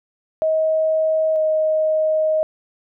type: tone pair in turn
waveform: sine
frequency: 633 / 625.7 Hz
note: D#5 / D#5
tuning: +30 / +10 cents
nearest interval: unison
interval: 20 cents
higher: first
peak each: -15 dBFS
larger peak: neither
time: 0.42-1.36 / 1.36-2.43 s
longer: second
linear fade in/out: 0 ms
effects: none